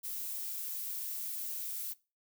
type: noise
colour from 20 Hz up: violet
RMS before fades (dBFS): -39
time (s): 0.03-1.94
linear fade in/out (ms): 20
effects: noise-tail reverb RT60 0.3 s tail -21 dB re dry